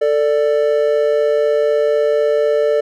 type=tone pair together; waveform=triangle; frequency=444 / 588 Hz; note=A4 / D5; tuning=+16 / +2 cents; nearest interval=perfect fourth; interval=486 cents; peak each=-13 dBFS; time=0.01-2.81 s; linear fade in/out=10 ms; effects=none